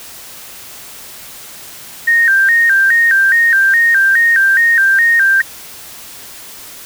sine tone with vibrato, 1710 Hz, A6, 50 cents flat, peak -7 dBFS, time 2.07-5.42 s, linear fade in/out 10 ms, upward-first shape square, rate 2.4 Hz, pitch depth 140 cents each way, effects white hiss -33 dBFS RMS until 6.85 s

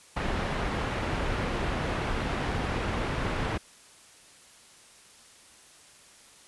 pink low-pass noise, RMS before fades -30 dBFS, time 0.16-3.58 s, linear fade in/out 10 ms, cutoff 2400 Hz, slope 12 dB/octave, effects white hiss -54 dBFS RMS until 6.47 s + resampled to 24000 Hz

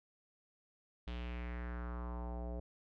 square tone with low-pass filter sweep, 60.1 Hz, B1, 46 cents flat, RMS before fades -42 dBFS, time 1.07-2.6 s, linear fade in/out 5 ms, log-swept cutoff 3400 to 590 Hz, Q 2.9, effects none

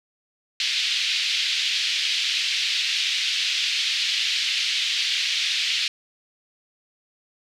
white band-pass noise, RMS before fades -24 dBFS, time 0.6-5.88 s, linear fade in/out 2 ms, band 2400 to 4300 Hz, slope 24 dB/octave, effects none

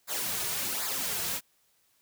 white noise with flanger, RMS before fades -32 dBFS, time 0.07-1.41 s, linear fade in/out 50 ms, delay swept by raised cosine 0.33 to 3.83 ms, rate 1.3 Hz, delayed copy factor -0.65, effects white hiss -69 dBFS RMS until 2.01 s

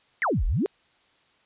sine exponential two-way sweep, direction down then up, 2226 to 32.7 to 446.4 Hz, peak -21 dBFS, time 0.22-0.66 s, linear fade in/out 0 ms, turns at 0.45 s, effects white hiss -63 dBFS RMS until 1.45 s + resampled to 8000 Hz

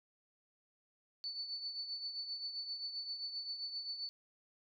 sine tone with tremolo, 4485 Hz, C#8, 19 cents sharp, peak -37 dBFS, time 1.24-4.09 s, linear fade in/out 0 ms, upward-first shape triangle, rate 7.6 Hz, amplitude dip 65%, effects none

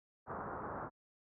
white low-pass noise, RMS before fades -43 dBFS, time 0.26-0.9 s, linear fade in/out 50 ms, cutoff 1400 Hz, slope 48 dB/octave, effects high-pass 60 Hz 12 dB/octave

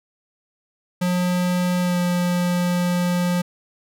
square tone with pitch glide, 179.3 to 177.14 Hz, F3 to F3, +46 to +25 cents, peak -19 dBFS, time 1.01-3.42 s, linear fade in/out 10 ms, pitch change -21 cents, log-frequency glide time 1.81-1.98 s, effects none

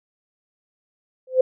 sine tone with exponential growth, 515 Hz, C5, 28 cents flat, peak -8 dBFS, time 1.27-1.41 s, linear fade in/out 5 ms, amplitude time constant 30 ms, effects none

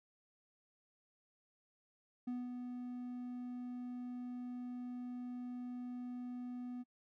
triangle tone with ADSR envelope, 246.9 Hz, B3, in tune, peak -35 dBFS, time 2.27-6.84 s, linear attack 8 ms, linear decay 200 ms, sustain -5 dB, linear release 28 ms, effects noise-tail reverb RT60 0.1 s tail -23 dB re dry

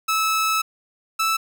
sawtooth tone pair in turn, 1303 / 1315.1 Hz, E6 / E6, -20 / -4 cents, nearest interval unison, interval 16 cents, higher second, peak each -15 dBFS, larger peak neither, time 0.08-0.62 / 1.19-1.37 s, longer first, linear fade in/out 10 ms, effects none

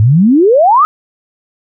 sine exponential sweep, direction up, 100 to 1300 Hz, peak -4 dBFS, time 0-0.85 s, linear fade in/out 0 ms, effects none

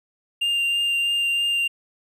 triangle tone with vibrato, 2794 Hz, F7, in tune, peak -18 dBFS, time 0.41-1.68 s, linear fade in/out 10 ms, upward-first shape triangle, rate 3.1 Hz, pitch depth 11 cents each way, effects none

